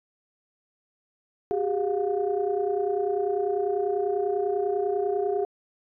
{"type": "tone cluster", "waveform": "sine", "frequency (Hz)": [378.7, 408.8, 711], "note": ["F#4", "G#4", "F5"], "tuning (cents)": [40, -27, 31], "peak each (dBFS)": [-28, -25, -30], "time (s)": [1.51, 5.45], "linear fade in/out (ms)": 0, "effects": ["tanh soft clip ceiling -14 dBFS"]}